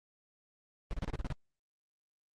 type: noise bursts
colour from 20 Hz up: brown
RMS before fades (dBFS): -34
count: 8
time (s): 0.91-1.325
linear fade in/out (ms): 0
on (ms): 23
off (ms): 33
effects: low-pass 6000 Hz 12 dB/octave + Opus 24 kbps